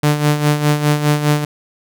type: tone with tremolo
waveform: sawtooth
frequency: 148.5 Hz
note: D3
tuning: 20 cents sharp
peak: -6 dBFS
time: 0.03-1.45 s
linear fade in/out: 5 ms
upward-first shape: sine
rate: 4.9 Hz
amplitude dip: 65%
effects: none